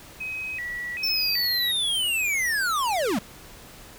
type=tone with vibrato; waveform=sine; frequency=2217 Hz; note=C#7; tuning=in tune; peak=-29 dBFS; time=0.2-1.72 s; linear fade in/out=10 ms; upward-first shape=square; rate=1.3 Hz; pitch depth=230 cents each way
type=linear sweep; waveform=square; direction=down; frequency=5400 to 174.61 Hz; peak=-23 dBFS; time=1.03-3.19 s; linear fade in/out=5 ms
effects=pink hiss -46 dBFS RMS until 3.98 s